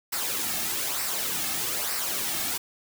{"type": "noise with flanger", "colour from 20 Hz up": "white", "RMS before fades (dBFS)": -29, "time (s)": [0.12, 2.58], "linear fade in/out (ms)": 10, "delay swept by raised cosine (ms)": [0.29, 2.09], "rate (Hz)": 1.1, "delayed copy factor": -0.55, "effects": []}